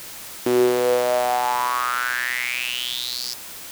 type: tone with high-pass filter sweep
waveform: sawtooth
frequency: 123.47 Hz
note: B2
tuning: in tune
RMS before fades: -22 dBFS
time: 0.46-3.34 s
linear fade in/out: 5 ms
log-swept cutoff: 320 to 5100 Hz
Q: 7.5
effects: white hiss -37 dBFS RMS until 3.71 s